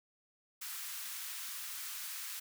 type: high-pass noise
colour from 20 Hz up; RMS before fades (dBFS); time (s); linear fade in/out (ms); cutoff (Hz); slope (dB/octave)
white; -43; 0.61-2.4; 10; 1100; 24
effects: none